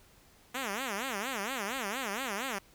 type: tone with vibrato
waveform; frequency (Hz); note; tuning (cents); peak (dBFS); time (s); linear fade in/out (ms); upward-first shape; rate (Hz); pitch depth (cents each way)
5% pulse; 230.6; A#3; -19; -22; 0.54-2.59; 10; sine; 4.3; 290
effects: pink hiss -61 dBFS RMS until 2.74 s